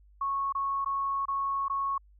sine tone with dropouts, 1102 Hz, C#6, 11 cents flat, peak -27 dBFS, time 0.21-1.98 s, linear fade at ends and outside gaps 5 ms, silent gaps 0.525-0.55 / 0.847-0.859 / 1.255-1.282 / 1.683-1.698 s, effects added 50 Hz sine -55 dBFS peak until 2.19 s

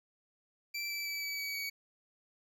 25% pulse tone with pitch steps, 2337 / 2321 / 2305 / 2289 / 2273 / 2257 Hz, D7 / D7 / D7 / D7 / C#7 / C#7, -9 / -21 / -33 / -45 / +43 / +31 cents, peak -32 dBFS, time 0.74-1.7 s, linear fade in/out 10 ms, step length 160 ms, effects none

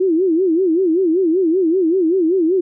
sine tone with vibrato, 349.2 Hz, F4, in tune, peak -12 dBFS, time 0-2.61 s, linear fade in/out 10 ms, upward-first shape sine, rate 5.2 Hz, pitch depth 180 cents each way, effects none

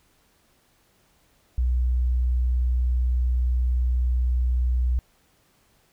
sine tone, 61.74 Hz, B1, in tune, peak -19 dBFS, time 1.58-4.99 s, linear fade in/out 0 ms, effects pink hiss -63 dBFS RMS until 5.92 s

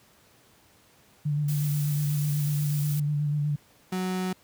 sine tone with vibrato, 147.3 Hz, D3, 6 cents sharp, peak -23 dBFS, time 1.25-3.56 s, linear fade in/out 10 ms, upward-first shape square, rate 8.2 Hz, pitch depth 22 cents each way
blue noise, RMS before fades -38 dBFS, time 1.48-3 s, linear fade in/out 5 ms
35% pulse tone, 185 Hz, F#3, in tune, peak -25 dBFS, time 3.92-4.33 s, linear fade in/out 5 ms
effects pink hiss -59 dBFS RMS until 4.43 s + high-pass 80 Hz 12 dB/octave

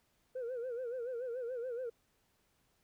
sine tone with vibrato, 490 Hz, B4, 14 cents flat, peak -35 dBFS, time 0.35-1.9 s, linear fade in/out 10 ms, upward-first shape sine, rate 7 Hz, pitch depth 110 cents each way, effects tanh soft clip ceiling -35 dBFS + pink hiss -75 dBFS RMS until 2.83 s

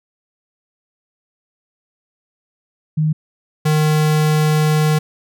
sine / square tone pair in turn, 155 / 153.49 Hz, D#3 / D#3, -6 / -23 cents, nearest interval unison, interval 17 cents, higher first, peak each -13 dBFS, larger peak neither, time 2.97-3.13 / 3.65-4.99 s, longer second, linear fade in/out 10 ms, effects none

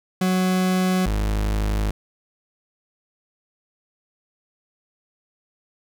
40% pulse tone pair in turn, 185 / 52.03 Hz, F#3 / G#1, 0 / +4 cents, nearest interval octave + minor seventh, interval 2196 cents, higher first, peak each -17 / -19 dBFS, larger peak first, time 0.21-1.06 / 1.06-1.91 s, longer neither, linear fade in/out 5 ms, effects none

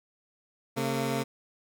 15% pulse tone pair together, 135.1 / 227.6 Hz, C#3 / A#3, -44 / -41 cents, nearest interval major sixth, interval 903 cents, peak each -24 dBFS, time 0.76-1.24 s, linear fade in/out 20 ms, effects none

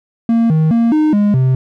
triangle tone with pitch steps, 230.3 / 157.6 / 231.8 / 307.3 / 206 / 130 Hz, A#3 / D#3 / A#3 / D#4 / G#3 / C3, -21 / +23 / -10 / -21 / -14 / -11 cents, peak -7 dBFS, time 0.29-1.55 s, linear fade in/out 2 ms, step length 210 ms, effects none

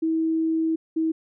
sine tone pair in turn, 322.7 / 321.3 Hz, E4 / E4, -37 / -44 cents, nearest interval unison, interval 7 cents, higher first, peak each -20 dBFS, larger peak neither, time 0.02-0.76 / 0.96-1.12 s, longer first, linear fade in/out 10 ms, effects none

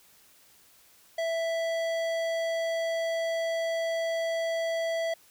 sine tone with tanh clipping, 660 Hz, E5, 2 cents sharp, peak -29 dBFS, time 1.18-5.14 s, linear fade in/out 5 ms, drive 17 dB, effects white hiss -59 dBFS RMS until 5.3 s

